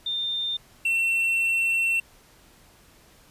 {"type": "tone pair in turn", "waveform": ["sine", "triangle"], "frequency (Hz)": [3610, 2704], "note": ["A7", "E7"], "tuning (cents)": [44, 43], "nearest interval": "perfect fourth", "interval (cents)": 501, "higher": "first", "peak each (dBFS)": [-25, -19], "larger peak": "second", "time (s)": [[0.06, 0.57], [0.85, 2]], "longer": "second", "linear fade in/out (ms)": 5, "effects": ["pink hiss -55 dBFS RMS until 3.3 s", "resampled to 32000 Hz"]}